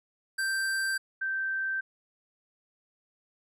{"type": "tone pair in turn", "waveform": ["square", "sine"], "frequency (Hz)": [1568, 1559], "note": ["G6", "G6"], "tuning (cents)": [0, -10], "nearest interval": "unison", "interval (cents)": 10, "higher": "first", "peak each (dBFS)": -28, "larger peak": "neither", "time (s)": [[0.38, 0.98], [1.21, 1.81]], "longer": "neither", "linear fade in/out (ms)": 10, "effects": ["resampled to 32000 Hz"]}